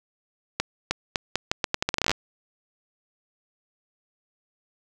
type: accelerating click train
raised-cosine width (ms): 0.2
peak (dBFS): -5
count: 18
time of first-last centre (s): 0.6-2.115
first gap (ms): 310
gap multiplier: 0.8
effects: none